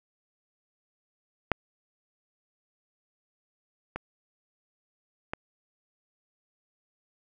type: clicks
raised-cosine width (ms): 0.5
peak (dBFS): -7 / -18 / -16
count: 3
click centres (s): 1.517 / 3.96 / 5.335
effects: none